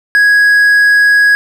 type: tone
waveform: triangle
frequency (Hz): 1661.2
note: G#6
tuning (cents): 0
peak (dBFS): -3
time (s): 0.15-1.35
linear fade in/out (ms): 0
effects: none